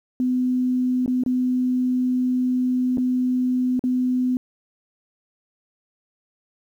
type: tone with dropouts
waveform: sine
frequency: 252.3 Hz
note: B3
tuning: 37 cents sharp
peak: -18 dBFS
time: 0.2-4.37 s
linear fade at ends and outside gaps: 1 ms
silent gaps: 1.061-1.078 / 1.236-1.262 / 2.973-2.981 / 3.794-3.839 s
effects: 9-bit